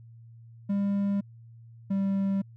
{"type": "tone pair in turn", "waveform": "triangle", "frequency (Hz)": [200, 195.66], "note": ["G3", "G3"], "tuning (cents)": [35, -3], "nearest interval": "unison", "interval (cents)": 38, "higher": "first", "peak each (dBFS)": -22, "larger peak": "neither", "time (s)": [[0.69, 1.21], [1.9, 2.42]], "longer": "neither", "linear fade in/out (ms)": 10, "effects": ["added 115 Hz sine -47 dBFS peak until 2.56 s"]}